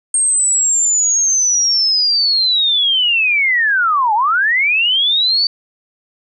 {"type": "linear two-way sweep", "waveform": "sine", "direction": "down then up", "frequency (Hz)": [8560, 814, 4600], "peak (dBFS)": -11, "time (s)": [0.14, 5.47], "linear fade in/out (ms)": 2, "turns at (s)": 4.14, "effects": []}